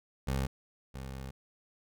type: tone pair in turn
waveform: 20% pulse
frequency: 66.9 / 66.21 Hz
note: C2 / C2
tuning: +39 / +21 cents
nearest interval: unison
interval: 18 cents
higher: first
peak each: -25 / -35 dBFS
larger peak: first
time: 0.27-0.47 / 0.94-1.31 s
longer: second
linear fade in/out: 10 ms
effects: none